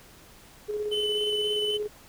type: tone with tremolo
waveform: sine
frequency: 420 Hz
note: G#4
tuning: 19 cents sharp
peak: -26 dBFS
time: 0.68-1.88 s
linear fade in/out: 20 ms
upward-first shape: square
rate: 17 Hz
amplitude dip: 35%
type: tone with vibrato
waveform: triangle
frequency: 3023 Hz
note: F#7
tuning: 36 cents sharp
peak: -25 dBFS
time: 0.91-1.78 s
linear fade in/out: 20 ms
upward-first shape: square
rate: 3.8 Hz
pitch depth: 8 cents each way
effects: tanh soft clip ceiling -15 dBFS + pink hiss -52 dBFS RMS until 2.08 s